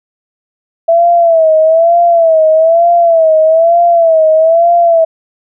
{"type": "tone with vibrato", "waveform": "sine", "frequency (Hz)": 659.3, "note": "E5", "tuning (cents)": 0, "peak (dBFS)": -4, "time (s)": [0.88, 5.05], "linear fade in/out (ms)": 10, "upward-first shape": "sine", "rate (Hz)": 1.1, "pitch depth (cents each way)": 81, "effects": []}